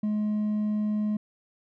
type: tone with hard clipping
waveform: sine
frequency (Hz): 211.3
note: G#3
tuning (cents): +30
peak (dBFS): -25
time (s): 0.03-1.17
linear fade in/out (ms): 5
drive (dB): 2
effects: none